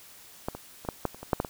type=clicks; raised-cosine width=1 ms; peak=-15 / -23 / -27 / -14 / -12 / -30 / -25 / -8 / -12 / -19 dBFS; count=10; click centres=0.485 / 0.55 / 0.85 / 0.888 / 1.053 / 1.146 / 1.23 / 1.332 / 1.401 / 1.448 s; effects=white hiss -51 dBFS RMS until 1.49 s